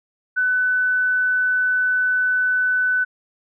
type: tone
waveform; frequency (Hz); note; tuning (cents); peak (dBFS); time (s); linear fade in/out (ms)
sine; 1500; F#6; +23; -16; 0.36-3.05; 20
effects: none

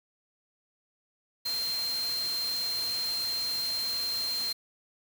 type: tone in noise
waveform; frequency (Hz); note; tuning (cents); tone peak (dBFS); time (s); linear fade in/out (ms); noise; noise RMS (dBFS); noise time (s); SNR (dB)
sine; 4171; C8; -6; -29; 1.45-4.53; 10; white; -39; 1.45-4.53; +7
effects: none

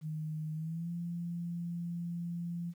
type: tone with pitch glide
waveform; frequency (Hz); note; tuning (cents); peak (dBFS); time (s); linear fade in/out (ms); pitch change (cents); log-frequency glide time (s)
sine; 155.56 to 171.61; D#3 to F3; 0 to -30; -35; 0.01-2.74; 50; +170; 0.54-0.9
effects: 11-bit

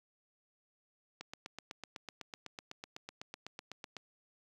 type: click train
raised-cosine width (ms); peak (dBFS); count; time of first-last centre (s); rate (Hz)
0.2; -26; 23; 1.21-3.967; 7.98
effects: high-pass 100 Hz 12 dB/octave + 10-bit

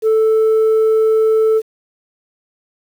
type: tone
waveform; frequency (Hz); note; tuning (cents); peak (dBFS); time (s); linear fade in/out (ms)
sine; 440; A4; 0; -7; 0.02-1.62; 50
effects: tanh soft clip ceiling -9 dBFS + 7-bit

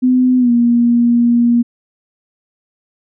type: tone with pitch glide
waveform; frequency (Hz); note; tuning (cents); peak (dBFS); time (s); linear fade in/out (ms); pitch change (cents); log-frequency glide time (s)
sine; 253.3 to 237.7; B3 to A#3; +44 to +34; -8; 0.02-1.63; 20; -110; 0.38-0.51
effects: none

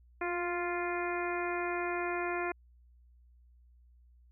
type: harmonic tone with a mistuned harmonic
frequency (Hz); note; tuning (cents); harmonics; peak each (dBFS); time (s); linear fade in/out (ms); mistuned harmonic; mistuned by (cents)
349.2; F4; 0; 1 / 2 / 3 / 4 / 5 / 6 / 7; -35 / -38 / -40 / -41 / -42 / -43 / -43; 0.21-2.52; 5; 1; +19
effects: added 60 Hz sine -58 dBFS peak until 4.31 s

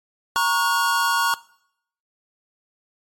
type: chord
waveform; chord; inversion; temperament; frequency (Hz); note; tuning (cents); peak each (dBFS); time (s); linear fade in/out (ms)
square; F# major; first; equal with one note detuned; 932.3 / 1108.7 / 1442; A#5 / C#6 / F#6; 0 / 0 / -45; -23; 0.36-1.34; 0
effects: noise-tail reverb RT60 0.7 s tail -21 dB re dry + MP3 64 kbps

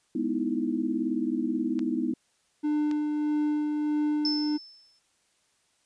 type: chord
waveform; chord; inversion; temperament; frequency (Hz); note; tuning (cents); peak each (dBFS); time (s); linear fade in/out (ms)
sine; E major seventh; first; equal; 207.7 / 246.9 / 311.1 / 329.6; G#3 / B3 / D#4 / E4; 0 / 0 / 0 / 0; -35 / -29 / -30 / -32; 0.15-2.14; 5
type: clicks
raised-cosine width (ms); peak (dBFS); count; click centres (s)
0.2; -24; 2; 1.792 / 2.913
type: tone with tremolo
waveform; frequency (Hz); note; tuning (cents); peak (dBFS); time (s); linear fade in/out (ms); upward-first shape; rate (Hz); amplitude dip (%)
triangle; 299.4; D4; +33; -21; 2.63-4.58; 20; sine; 1.6; 30
type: tone with exponential decay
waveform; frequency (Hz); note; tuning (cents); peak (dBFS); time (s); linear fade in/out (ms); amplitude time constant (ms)
sine; 5274; E8; 0; -24; 4.25-4.99; 1; 160
effects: white hiss -69 dBFS RMS until 5.85 s + resampled to 22050 Hz

